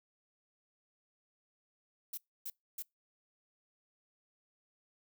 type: noise bursts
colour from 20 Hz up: violet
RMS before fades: -41 dBFS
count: 3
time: 2.13-2.825 s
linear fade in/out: 5 ms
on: 45 ms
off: 280 ms
effects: noise-tail reverb RT60 0.2 s tail -26 dB re dry